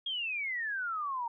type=exponential sweep; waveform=sine; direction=down; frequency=3298 to 915 Hz; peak=-32 dBFS; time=0.06-1.28 s; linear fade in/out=5 ms; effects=none